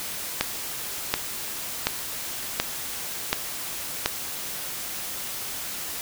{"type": "click train", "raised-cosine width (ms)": 0.2, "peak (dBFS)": -3, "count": 6, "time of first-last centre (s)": [0.41, 4.06], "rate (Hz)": 1.37, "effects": ["white hiss -33 dBFS RMS until 6.01 s"]}